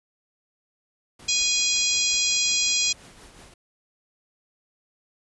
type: noise with tremolo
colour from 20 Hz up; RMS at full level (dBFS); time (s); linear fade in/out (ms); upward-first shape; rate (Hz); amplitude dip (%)
pink; -46; 1.19-3.54; 5; triangle; 5.5; 50
type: harmonic tone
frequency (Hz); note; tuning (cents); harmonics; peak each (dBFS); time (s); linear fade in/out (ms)
823; G#5; -16; 3 / 4 / 5 / 6 / 7 / 8 / 9; -28 / -28 / -28 / -28 / -28 / -28 / -28; 1.28-2.93; 10
effects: resampled to 24000 Hz